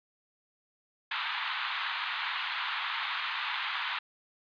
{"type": "band-pass noise", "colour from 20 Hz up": "pink", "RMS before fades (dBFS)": -34, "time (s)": [1.11, 3.99], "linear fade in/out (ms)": 5, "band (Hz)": [920, 3900], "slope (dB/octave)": 48, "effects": ["resampled to 11025 Hz"]}